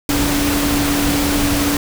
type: tone in noise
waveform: sine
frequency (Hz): 287.3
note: D4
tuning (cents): -38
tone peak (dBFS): -17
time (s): 0.09-1.77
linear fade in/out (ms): 2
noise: pink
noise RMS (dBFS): -19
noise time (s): 0.09-1.77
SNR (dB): -1
effects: none